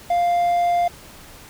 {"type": "tone", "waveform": "triangle", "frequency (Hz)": 698.5, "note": "F5", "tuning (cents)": 0, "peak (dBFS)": -14, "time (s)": [0.1, 0.88], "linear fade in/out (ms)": 5, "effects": ["pink hiss -43 dBFS RMS until 1.49 s"]}